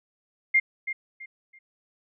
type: tone with echo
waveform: sine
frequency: 2114 Hz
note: C7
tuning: 17 cents sharp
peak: -16 dBFS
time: 0.54-0.6 s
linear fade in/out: 10 ms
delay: 330 ms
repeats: 3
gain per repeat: -11 dB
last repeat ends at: 1.59 s
effects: none